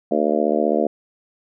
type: harmonic tone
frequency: 75.4 Hz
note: D2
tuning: 46 cents sharp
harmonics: 3 / 4 / 5 / 6 / 7 / 8 / 9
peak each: -24 / -24 / -24 / -24 / -24 / -24 / -24 dBFS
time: 0.11-0.87 s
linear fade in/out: 5 ms
effects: none